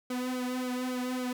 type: tone with flanger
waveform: sawtooth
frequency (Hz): 251.9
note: B3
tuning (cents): +34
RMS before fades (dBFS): -33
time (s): 0.1-1.33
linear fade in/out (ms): 5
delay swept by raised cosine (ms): 1.1 to 2.8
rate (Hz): 3.6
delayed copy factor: -0.95
effects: none